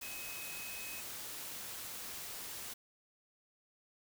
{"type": "tone in noise", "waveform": "sine", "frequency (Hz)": 2543, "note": "D#7", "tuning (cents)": 37, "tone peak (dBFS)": -47, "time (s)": [0.02, 1.01], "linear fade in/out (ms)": 10, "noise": "white", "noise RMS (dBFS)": -45, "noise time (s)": [0.01, 2.74], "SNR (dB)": -5, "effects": []}